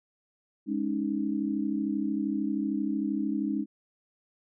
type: chord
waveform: sine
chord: Ab suspended fourth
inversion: none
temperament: equal with one note detuned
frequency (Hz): 207.7 / 277.2 / 310.2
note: Ab3 / Db4 / Eb4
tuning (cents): 0 / 0 / -5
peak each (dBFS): -31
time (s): 0.66-3.66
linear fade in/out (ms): 50
effects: none